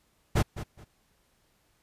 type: noise with echo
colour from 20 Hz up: brown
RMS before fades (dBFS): -20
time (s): 0.35-0.43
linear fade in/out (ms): 20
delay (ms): 210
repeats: 2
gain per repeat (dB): -13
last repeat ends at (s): 0.85
effects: pink hiss -69 dBFS RMS until 1.82 s + resampled to 32000 Hz